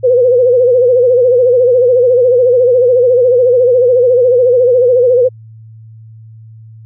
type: tone with vibrato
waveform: sine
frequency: 496.2 Hz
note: B4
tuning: 8 cents sharp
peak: -5 dBFS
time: 0.03-5.29 s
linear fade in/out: 20 ms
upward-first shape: sine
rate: 14 Hz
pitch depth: 84 cents each way
effects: added 111 Hz sine -32 dBFS peak until 6.85 s

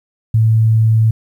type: tone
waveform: sine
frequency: 111.2 Hz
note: A2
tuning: 19 cents sharp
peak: -8 dBFS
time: 0.34-1.11 s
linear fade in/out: 5 ms
effects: 8-bit

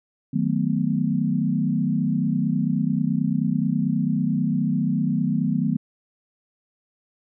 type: chord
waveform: sine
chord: B dominant seventh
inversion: first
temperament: equal with one note detuned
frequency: 155.56 / 185 / 220 / 249.1 Hz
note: D#3 / F#3 / A3 / B3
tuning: 0 / 0 / 0 / +15 cents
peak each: -25 dBFS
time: 0.33-5.77 s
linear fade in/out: 10 ms
effects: none

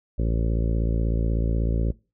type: harmonic tone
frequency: 56.3 Hz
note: A1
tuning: 40 cents sharp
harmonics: 1 / 2 / 3 / 4 / 5 / 6 / 7 / 8 / 9 / 10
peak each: -22 / -28 / -32 / -34 / -36 / -38 / -39 / -40 / -41 / -42 dBFS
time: 0.18-1.92 s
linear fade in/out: 10 ms
effects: noise-tail reverb RT60 0.3 s tail -22 dB re dry

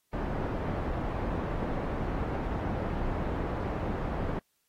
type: low-pass noise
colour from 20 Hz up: pink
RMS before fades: -32 dBFS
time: 0.13-4.39 s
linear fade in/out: 2 ms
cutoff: 1000 Hz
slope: 12 dB/octave
effects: white hiss -75 dBFS RMS until 4.68 s + AAC 48 kbps

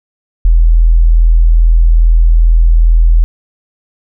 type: tone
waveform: sine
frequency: 41.2 Hz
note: E1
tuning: in tune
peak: -3 dBFS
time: 0.45-3.24 s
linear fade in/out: 0 ms
effects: none

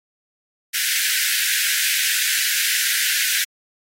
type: high-pass noise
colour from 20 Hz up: pink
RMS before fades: -21 dBFS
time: 0.73-3.45 s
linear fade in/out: 20 ms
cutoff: 1500 Hz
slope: 96 dB/octave
effects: AAC 48 kbps

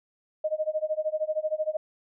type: tone with tremolo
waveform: sine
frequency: 620 Hz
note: D#5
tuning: 6 cents flat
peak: -22 dBFS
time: 0.44-1.77 s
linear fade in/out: 5 ms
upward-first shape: sine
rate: 13 Hz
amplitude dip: 95%
effects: none

